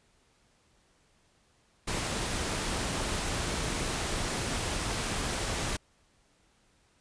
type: noise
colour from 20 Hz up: pink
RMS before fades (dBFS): -32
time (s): 1.87-5.77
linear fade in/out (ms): 10
effects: pink hiss -67 dBFS RMS until 7 s + resampled to 22050 Hz